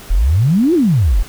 sine exponential two-way sweep, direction up then down, 36.71 to 370 to 36.71 Hz, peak -9 dBFS, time 0.1-1.23 s, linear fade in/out 10 ms, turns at 0.74 s, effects pink hiss -36 dBFS RMS until 1.28 s

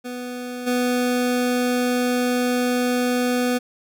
25% pulse tone with level steps, 247.5 Hz, B3, 4 cents sharp, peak -25 / -15 dBFS, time 0.04-3.59 s, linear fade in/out 20 ms, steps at 0.66 s, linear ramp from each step 20 ms, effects none

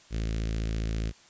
sawtooth tone with notch filter, 54.9 Hz, A1, 3 cents flat, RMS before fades -30 dBFS, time 0.1-1.13 s, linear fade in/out 50 ms, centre 920 Hz, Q 0.58, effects white hiss -56 dBFS RMS until 1.29 s + resampled to 16000 Hz

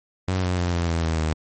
sawtooth tone with pitch steps, 93.1 / 90.5 / 87.98 / 85.52 / 83.13 / 80.81 / 78.56 Hz, F#2 / F#2 / F2 / F2 / E2 / E2 / D#2, +11 / -38 / +13 / -36 / +15 / -34 / +17 cents, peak -17 dBFS, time 0.28-1.33 s, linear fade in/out 0 ms, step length 150 ms, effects MP3 32 kbps

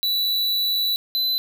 square tone pair in turn, 3951 / 4020 Hz, B7 / B7, 0 / +30 cents, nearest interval unison, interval 30 cents, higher second, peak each -20 dBFS, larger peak neither, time 0.03-0.96 / 1.15-1.38 s, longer first, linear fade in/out 0 ms, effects none

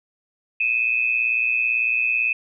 sine tone pair together, 2489 / 2607 Hz, D#7 / E7, 0 / -20 cents, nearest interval minor second, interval 80 cents, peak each -21 dBFS, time 0.6-2.33 s, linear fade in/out 5 ms, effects none

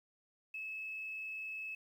sine tone, 2595 Hz, E7, 28 cents flat, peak -40 dBFS, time 0.54-1.75 s, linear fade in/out 5 ms, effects 11-bit

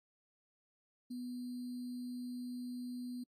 sine tone with sample-and-hold, 246.9 Hz, B3, in tune, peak -40 dBFS, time 1.1-3.24 s, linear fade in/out 10 ms, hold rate 4410 Hz, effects AAC 64 kbps

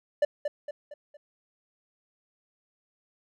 triangle tone with echo, 587.3 Hz, D5, in tune, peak -17 dBFS, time 0.22-0.25 s, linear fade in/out 5 ms, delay 230 ms, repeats 4, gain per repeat -7 dB, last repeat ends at 1.17 s, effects none

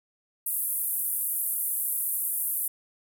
pink band-pass noise, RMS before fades -29 dBFS, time 0.46-2.68 s, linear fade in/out 5 ms, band 10000 to 15000 Hz, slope 48 dB/octave, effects none

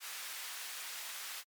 pink high-pass noise, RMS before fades -44 dBFS, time 0-1.44 s, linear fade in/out 50 ms, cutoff 1500 Hz, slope 12 dB/octave, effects MP3 96 kbps

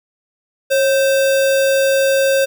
sine tone with sample-and-hold, 544 Hz, C#5, 33 cents flat, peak -11 dBFS, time 0.7-2.46 s, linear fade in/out 20 ms, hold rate 2100 Hz, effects none

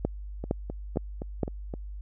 two click trains, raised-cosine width 2 ms, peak -21 / -12 dBFS, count 6 / 4, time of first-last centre 0.44-1.739 / 0.05-1.432 s, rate 3.85 / 2.17 Hz, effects added 50 Hz sine -36 dBFS peak until 2.01 s

